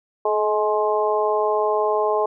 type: harmonic tone with a mistuned harmonic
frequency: 210.9 Hz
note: G#3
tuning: 27 cents sharp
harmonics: 2 / 3 / 4 / 5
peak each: -21 / -23 / -24 / -25 dBFS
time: 0.25-2.26 s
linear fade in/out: 5 ms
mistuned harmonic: 2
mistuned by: +24 cents
effects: none